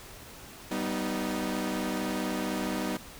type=chord; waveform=sawtooth; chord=G augmented; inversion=none; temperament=equal with one note detuned; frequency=193.3 / 246.9 / 311.1 Hz; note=G3 / B3 / D#4; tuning=-24 / 0 / 0 cents; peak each=-30 dBFS; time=0.71-2.97 s; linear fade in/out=5 ms; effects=pink hiss -47 dBFS RMS until 3.19 s